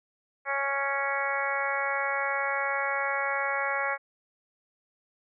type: harmonic tone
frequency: 277.2 Hz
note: C#4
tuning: in tune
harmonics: 2 / 3 / 4 / 5 / 6 / 7 / 8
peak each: -34 / -34 / -34 / -34 / -34 / -34 / -34 dBFS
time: 0.45-3.98 s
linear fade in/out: 50 ms
effects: none